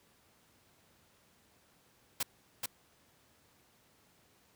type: noise with echo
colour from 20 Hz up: white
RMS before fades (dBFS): -33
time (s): 2.2-2.23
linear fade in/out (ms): 5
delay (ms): 430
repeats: 1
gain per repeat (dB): -3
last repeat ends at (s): 2.66
effects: pink hiss -67 dBFS RMS until 4.55 s + high-pass 80 Hz 12 dB/octave